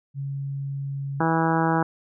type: tone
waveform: sine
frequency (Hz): 138.59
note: C#3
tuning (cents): 0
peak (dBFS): -27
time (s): 0.14-1.24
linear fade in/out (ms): 50
type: harmonic tone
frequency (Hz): 163.2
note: E3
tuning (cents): -17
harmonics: 1 / 2 / 3 / 4 / 5 / 6 / 7 / 8 / 9 / 10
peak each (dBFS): -24 / -25 / -30 / -32 / -26 / -28 / -34 / -32 / -32 / -36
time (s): 1.2-1.83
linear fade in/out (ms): 5
effects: none